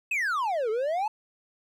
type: exponential two-way sweep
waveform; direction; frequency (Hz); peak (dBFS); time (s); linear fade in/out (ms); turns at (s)
triangle; down then up; 2658 to 420.7 to 889; -23; 0.11-1.08; 5; 0.7
effects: none